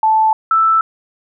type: tone pair in turn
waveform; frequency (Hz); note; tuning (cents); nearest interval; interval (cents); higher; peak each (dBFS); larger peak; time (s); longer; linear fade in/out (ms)
sine; 876 / 1321.6; A5 / E6; -8 / +4; perfect fifth; 712; second; -9; neither; 0.03-0.33 / 0.51-0.81; neither; 2
effects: none